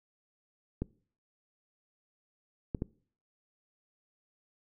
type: clicks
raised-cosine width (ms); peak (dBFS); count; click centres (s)
3; -19; 3; 0.82 / 2.748 / 2.821
effects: noise-tail reverb RT60 0.5 s tail -23 dB re dry